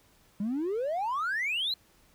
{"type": "exponential sweep", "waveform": "triangle", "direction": "up", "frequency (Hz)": [194.6, 4186], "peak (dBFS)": -25, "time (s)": [0.4, 1.74], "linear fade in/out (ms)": 5, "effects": ["tanh soft clip ceiling -24 dBFS", "pink hiss -63 dBFS RMS until 2.14 s"]}